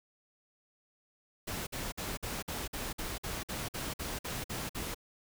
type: noise bursts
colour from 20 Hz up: pink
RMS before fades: -38 dBFS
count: 14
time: 1.47-4.946 s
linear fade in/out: 10 ms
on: 200 ms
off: 52 ms
effects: none